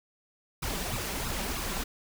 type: noise with flanger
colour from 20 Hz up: pink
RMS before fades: -33 dBFS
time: 0.62-1.84 s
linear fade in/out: 10 ms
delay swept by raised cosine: 0.77 to 5.27 ms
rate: 3.1 Hz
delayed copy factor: +0.85
effects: none